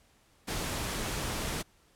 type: noise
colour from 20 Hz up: pink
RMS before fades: -34 dBFS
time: 0.47-1.63 s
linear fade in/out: 20 ms
effects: pink hiss -65 dBFS RMS until 1.95 s + low-pass 12000 Hz 12 dB/octave